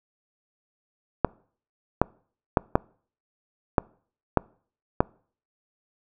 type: clicks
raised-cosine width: 1 ms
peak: -3 dBFS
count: 7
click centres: 1.247 / 2.016 / 2.572 / 2.755 / 3.782 / 4.373 / 5.005 s
effects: noise-tail reverb RT60 0.5 s tail -26 dB re dry